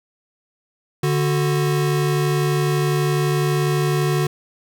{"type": "tone pair together", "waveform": "square", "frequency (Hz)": [146.83, 368.5], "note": ["D3", "F#4"], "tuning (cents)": [0, -7], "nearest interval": "octave + major third", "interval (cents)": 1593, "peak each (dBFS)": [-19, -23], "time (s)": [1.03, 4.27], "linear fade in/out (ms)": 5, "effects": []}